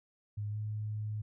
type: tone with pitch glide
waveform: sine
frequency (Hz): 104.2 to 106.64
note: G#2 to G#2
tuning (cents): +6 to +46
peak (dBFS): -34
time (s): 0.37-1.22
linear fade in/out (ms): 10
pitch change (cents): +40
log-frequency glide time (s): 0.5-0.57
effects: none